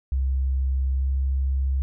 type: tone with pitch glide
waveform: sine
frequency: 66.2 to 66.97 Hz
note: C2 to C2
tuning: +21 to +41 cents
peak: -20 dBFS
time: 0.12-1.82 s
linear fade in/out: 0 ms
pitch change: +20 cents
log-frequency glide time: 0.96-1.06 s
effects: none